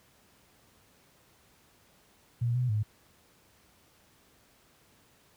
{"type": "tone with pitch steps", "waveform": "sine", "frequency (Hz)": [118.9, 125.1, 106.5], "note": ["A#2", "B2", "G#2"], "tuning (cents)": [35, 23, 44], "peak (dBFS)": -25, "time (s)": [2.41, 2.83], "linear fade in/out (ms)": 10, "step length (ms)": 140, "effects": ["pink hiss -63 dBFS RMS until 5.36 s", "high-pass 60 Hz 12 dB/octave"]}